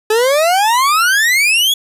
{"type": "exponential sweep", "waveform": "40% pulse", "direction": "up", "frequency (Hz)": [422.5, 3434], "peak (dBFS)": -9, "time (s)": [0.1, 1.74], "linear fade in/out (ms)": 5, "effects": ["resampled to 32000 Hz", "7-bit"]}